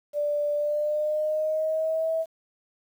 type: tone with pitch glide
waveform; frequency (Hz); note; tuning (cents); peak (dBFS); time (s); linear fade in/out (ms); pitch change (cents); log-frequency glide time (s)
sine; 587.3 to 647.9; D5 to E5; 0 to -30; -23; 0.13-2.26; 50; +170; 0.55-2.11
effects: 9-bit